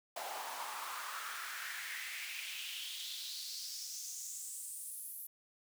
pink noise with high-pass filter sweep, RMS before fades -44 dBFS, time 0.16-5.27 s, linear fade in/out 5 ms, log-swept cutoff 700 to 12000 Hz, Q 3.7, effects none

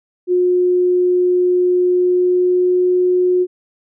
sine tone with pitch glide, 360 to 362.3 Hz, F#4 to F#4, -47 to -36 cents, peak -11 dBFS, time 0.27-3.47 s, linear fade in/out 50 ms, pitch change +11 cents, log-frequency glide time 1.92-2.85 s, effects none

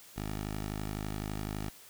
10% pulse tone, 51.91 Hz, G#1, in tune, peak -27 dBFS, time 0.16-1.7 s, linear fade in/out 10 ms, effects white hiss -54 dBFS RMS until 1.89 s

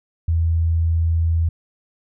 sine tone, 82.5 Hz, E2, 2 cents sharp, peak -15 dBFS, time 0.28-1.49 s, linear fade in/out 5 ms, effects none

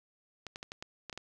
clicks, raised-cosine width 0.2 ms, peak -24 dBFS, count 8, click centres 0.467 / 0.559 / 0.629 / 0.719 / 0.825 / 1.097 / 1.128 / 1.176 s, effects none

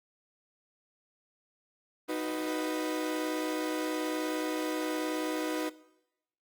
35% pulse chord, B major, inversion first, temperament equal, 311.1 / 370 / 493.9 Hz, D#4 / F#4 / B4, 0 / 0 / 0 cents, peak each -32 / -36 / -34 dBFS, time 2.08-5.7 s, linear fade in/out 20 ms, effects noise-tail reverb RT60 0.9 s tail -19 dB re dry + Opus 24 kbps

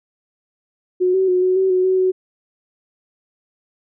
sine tone with pitch steps, 365 / 379.4 / 364.2 / 369.7 / 380.2 / 368.3 / 374.8 / 372.3 Hz, F#4 / F#4 / F#4 / F#4 / F#4 / F#4 / F#4 / F#4, -24 / +43 / -27 / -1 / +47 / -8 / +22 / +11 cents, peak -13 dBFS, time 1-2.12 s, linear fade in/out 20 ms, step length 140 ms, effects none

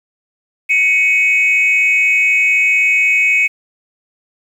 sine tone pair together, 2222 / 2527 Hz, C#7 / D#7, +4 / +26 cents, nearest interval major second, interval 222 cents, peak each -11 dBFS, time 0.69-3.48 s, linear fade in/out 20 ms, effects tanh soft clip ceiling -5 dBFS + 7-bit

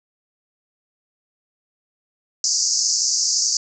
white band-pass noise, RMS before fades -20 dBFS, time 2.44-3.57 s, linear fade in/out 2 ms, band 4700 to 7000 Hz, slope 96 dB/octave, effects none

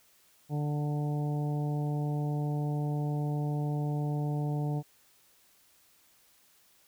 harmonic tone with a mistuned harmonic, 147.6 Hz, D3, 9 cents sharp, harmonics 1 / 2 / 3 / 4 / 5 / 6, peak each -29 / -38 / -42 / -46 / -43 / -49 dBFS, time 0.49-4.83 s, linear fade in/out 50 ms, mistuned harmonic 6, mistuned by +15 cents, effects white hiss -64 dBFS RMS until 6.87 s

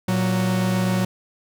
45% pulse tone pair together, 116.54 / 185 Hz, A#2 / F#3, 0 / 0 cents, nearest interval minor sixth, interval 800 cents, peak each -24 / -20 dBFS, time 0.08-1.05 s, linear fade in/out 5 ms, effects none

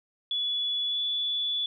sine tone with pitch glide, 3417 to 3443 Hz, G#7 to A7, +49 to -38 cents, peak -26 dBFS, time 0.31-1.66 s, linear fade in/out 2 ms, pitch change +13 cents, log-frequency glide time 0.87-1 s, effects none

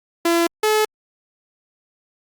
sawtooth tone pair in turn, 338.4 / 429.7 Hz, E4 / A4, +45 / -41 cents, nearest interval major third, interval 414 cents, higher second, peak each -11 dBFS, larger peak neither, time 0.25-0.47 / 0.63-0.85 s, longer neither, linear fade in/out 5 ms, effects Opus 48 kbps

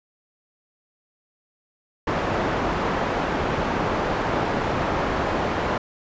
white low-pass noise, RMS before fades -24 dBFS, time 2.07-5.78 s, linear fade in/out 5 ms, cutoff 1000 Hz, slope 12 dB/octave, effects resampled to 16000 Hz

